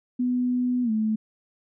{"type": "tone with pitch glide", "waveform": "sine", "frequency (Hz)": [248.4, 217.5], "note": ["B3", "A3"], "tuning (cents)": [10, -20], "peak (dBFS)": -21, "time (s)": [0.19, 1.16], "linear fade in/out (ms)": 10, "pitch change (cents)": -230, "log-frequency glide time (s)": [0.83, 0.91], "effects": []}